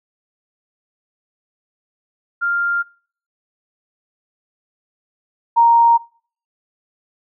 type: tone pair in turn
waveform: sine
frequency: 1396.9 / 932.3 Hz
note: F6 / A#5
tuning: 0 / 0 cents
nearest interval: perfect fifth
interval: 700 cents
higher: first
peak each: -16 / -8 dBFS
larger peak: second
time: 2.41-2.83 / 5.56-5.98 s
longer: neither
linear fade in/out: 20 ms
effects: noise-tail reverb RT60 0.5 s tail -24 dB re dry